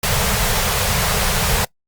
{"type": "band-stop noise", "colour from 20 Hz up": "pink", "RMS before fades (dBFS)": -18, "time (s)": [0.03, 1.65], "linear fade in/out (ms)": 5, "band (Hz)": [210, 400], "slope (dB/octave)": 96, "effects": ["noise-tail reverb RT60 0.1 s tail -23 dB re dry", "Opus 48 kbps"]}